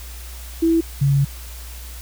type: tone pair in turn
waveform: sine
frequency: 329.6 / 139.34 Hz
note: E4 / C#3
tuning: 0 / +9 cents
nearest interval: octave + minor third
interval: 1491 cents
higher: first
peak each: -13 dBFS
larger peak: neither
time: 0.62-0.81 / 1.01-1.25 s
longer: second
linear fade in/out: 10 ms
effects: added 60 Hz sine -33 dBFS peak until 2.01 s + white hiss -40 dBFS RMS until 2.01 s